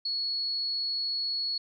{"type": "tone", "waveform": "sine", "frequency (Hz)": 4366, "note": "C#8", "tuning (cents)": -27, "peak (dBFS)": -28, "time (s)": [0.05, 1.58], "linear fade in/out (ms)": 5, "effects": []}